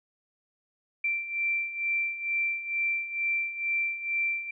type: beating tone pair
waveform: sine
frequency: 2349 / 2351.2 Hz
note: D7 / D7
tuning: 0 / +1 cents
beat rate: 2.2 Hz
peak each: -33 / -28 dBFS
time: 1.04-4.51 s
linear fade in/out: 5 ms
effects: none